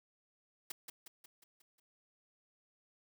white noise with echo, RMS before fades -42 dBFS, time 0.7-0.72 s, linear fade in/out 5 ms, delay 180 ms, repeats 6, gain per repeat -5 dB, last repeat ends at 1.8 s, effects none

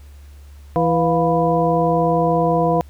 harmonic tone with a mistuned harmonic, 164.81 Hz, E3, in tune, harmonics 1 / 2 / 3 / 4 / 6, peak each -20 / -23 / -19 / -19 / -23 dBFS, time 0.76-2.81 s, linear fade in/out 0 ms, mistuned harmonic 4, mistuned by +100 cents, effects added 71 Hz sine -38 dBFS peak until 2.89 s + pink hiss -54 dBFS RMS until 2.89 s

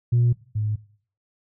sine tone pair in turn, 120 / 106.6 Hz, B2 / G#2, -49 / +46 cents, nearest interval major second, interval 205 cents, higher first, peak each -14 / -21 dBFS, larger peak first, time 0.12-0.33 / 0.55-0.76 s, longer neither, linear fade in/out 10 ms, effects noise-tail reverb RT60 0.5 s tail -19 dB re dry + tanh soft clip ceiling -13 dBFS

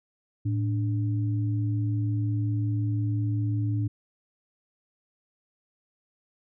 sine tone pair together, 109.31 / 292.2 Hz, A2 / D4, -11 / -9 cents, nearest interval octave + perfect fourth, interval 1702 cents, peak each -24 / -33 dBFS, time 0.45-3.88 s, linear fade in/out 10 ms, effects none

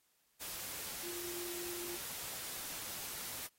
sine tone in noise, 349.2 Hz, F4, in tune, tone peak -46 dBFS, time 1.03-1.97 s, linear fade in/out 20 ms, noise white, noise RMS -44 dBFS, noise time 0.4-3.48 s, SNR -5 dB, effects white hiss -75 dBFS RMS until 3.58 s + AAC 48 kbps

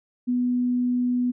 sine tone, 246.9 Hz, B3, in tune, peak -20 dBFS, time 0.27-1.32 s, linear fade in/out 20 ms, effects none

